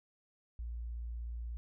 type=tone; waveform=sine; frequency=58.27 Hz; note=A#1; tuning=in tune; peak=-38 dBFS; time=0.59-1.57 s; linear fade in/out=0 ms; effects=none